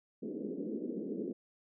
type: band-pass noise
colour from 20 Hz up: pink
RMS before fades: -39 dBFS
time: 0.22-1.33 s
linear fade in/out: 10 ms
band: 200 to 460 Hz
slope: 48 dB/octave
effects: none